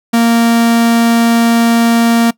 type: tone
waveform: 45% pulse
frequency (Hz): 232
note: A#3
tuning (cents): -8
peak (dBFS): -7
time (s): 0.13-2.31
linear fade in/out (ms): 10
effects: noise-tail reverb RT60 0.1 s tail -21 dB re dry